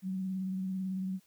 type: tone with vibrato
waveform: sine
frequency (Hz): 188.5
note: F#3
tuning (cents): +32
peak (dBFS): -32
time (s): 0.02-1.2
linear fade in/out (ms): 50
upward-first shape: triangle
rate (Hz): 18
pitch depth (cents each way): 34
effects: white hiss -68 dBFS RMS until 1.26 s

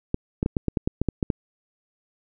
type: clicks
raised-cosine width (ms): 3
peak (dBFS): -9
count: 11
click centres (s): 0.144 / 0.429 / 0.461 / 0.568 / 0.683 / 0.772 / 0.875 / 1.016 / 1.087 / 1.228 / 1.302
effects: none

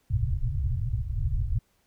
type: low-pass noise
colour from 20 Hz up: white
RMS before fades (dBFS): -27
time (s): 0.1-1.59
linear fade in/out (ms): 5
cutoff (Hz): 130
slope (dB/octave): 96
effects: pink hiss -69 dBFS RMS until 1.86 s

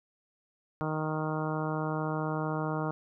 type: harmonic tone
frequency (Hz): 155.56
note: D#3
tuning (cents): 0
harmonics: 1 / 2 / 3 / 4 / 5 / 6 / 7 / 8 / 9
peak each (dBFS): -33 / -36 / -38 / -39 / -40 / -41 / -41 / -42 / -43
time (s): 0.81-2.91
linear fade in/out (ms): 0
effects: none

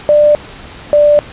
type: tone pair in turn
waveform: sine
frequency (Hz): 594 / 589.9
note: D5 / D5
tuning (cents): +20 / +8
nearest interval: unison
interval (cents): 12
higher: first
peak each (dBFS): -4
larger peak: neither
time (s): 0.09-0.35 / 0.93-1.19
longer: neither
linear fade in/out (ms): 0
effects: pink hiss -32 dBFS RMS until 1.32 s + resampled to 8000 Hz

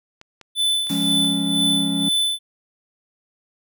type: clicks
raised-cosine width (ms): 0.2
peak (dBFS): -24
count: 4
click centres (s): 0.214 / 0.413 / 0.87 / 1.245
type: tone with tremolo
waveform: square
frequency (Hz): 3507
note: A7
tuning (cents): -6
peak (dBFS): -17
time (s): 0.55-2.39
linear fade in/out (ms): 50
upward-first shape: sine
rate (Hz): 2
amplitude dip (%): 65
type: noise with exponential decay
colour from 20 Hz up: white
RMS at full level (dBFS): -33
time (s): 0.89-1.77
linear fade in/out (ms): 5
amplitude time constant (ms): 190
type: chord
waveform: triangle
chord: Db major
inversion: first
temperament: equal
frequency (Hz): 174.61 / 207.7 / 277.2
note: F3 / Ab3 / Db4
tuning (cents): 0 / 0 / 0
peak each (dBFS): -24 / -24 / -21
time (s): 0.9-2.09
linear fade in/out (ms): 5
effects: none

